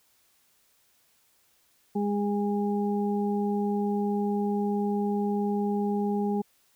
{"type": "harmonic tone", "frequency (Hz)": 204.6, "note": "G#3", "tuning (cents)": -26, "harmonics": [1, 2, 4], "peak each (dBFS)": [-26, -30, -34], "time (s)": [1.95, 6.42], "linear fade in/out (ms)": 10, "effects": ["white hiss -66 dBFS RMS until 6.75 s"]}